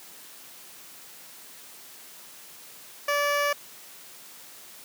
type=tone with notch filter; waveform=15% pulse; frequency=578 Hz; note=D5; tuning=28 cents flat; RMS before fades=-25 dBFS; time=3.08-3.53 s; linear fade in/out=5 ms; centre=8600 Hz; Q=1.5; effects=white hiss -47 dBFS RMS until 4.84 s + high-pass 150 Hz 12 dB/octave